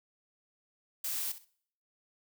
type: noise with echo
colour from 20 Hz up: blue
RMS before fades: -35 dBFS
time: 1.04-1.32 s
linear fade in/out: 5 ms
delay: 64 ms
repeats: 2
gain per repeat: -13 dB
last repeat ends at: 1.448 s
effects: noise-tail reverb RT60 0.6 s tail -23 dB re dry